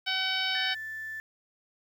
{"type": "harmonic tone", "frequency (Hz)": 757, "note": "F#5", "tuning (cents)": 39, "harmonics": [1, 2, 3, 4, 5, 6, 7], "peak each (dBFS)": [-38, -33, -34, -32, -34, -38, -38], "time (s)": [0.06, 0.75], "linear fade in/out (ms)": 20}
{"type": "tone", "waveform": "sine", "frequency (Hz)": 1760, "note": "A6", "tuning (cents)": 0, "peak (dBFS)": -35, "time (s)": [0.55, 1.2], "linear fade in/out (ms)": 0}
{"effects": ["9-bit"]}